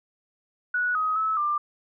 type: tone with pitch steps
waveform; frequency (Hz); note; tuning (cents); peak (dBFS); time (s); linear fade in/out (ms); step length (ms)
sine; 1468 / 1261 / 1299 / 1190; F#6 / D#6 / E6 / D6; -14 / +23 / -26 / +22; -22; 0.74-1.58; 5; 210
effects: none